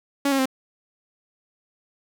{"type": "tone with pitch steps", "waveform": "sawtooth", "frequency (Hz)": [280.3, 271.4, 262.7], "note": ["C#4", "C#4", "C4"], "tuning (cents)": [19, -36, 7], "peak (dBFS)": -15, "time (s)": [0.25, 0.457], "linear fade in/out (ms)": 5, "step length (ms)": 69, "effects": []}